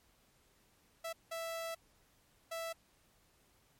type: tone bursts at uneven times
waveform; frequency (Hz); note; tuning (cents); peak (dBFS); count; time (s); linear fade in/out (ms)
sawtooth; 660; E5; +2; -35; 3; 1.04-1.13 / 1.31-1.75 / 2.51-2.73; 10
effects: pink hiss -70 dBFS RMS until 3.79 s + MP3 64 kbps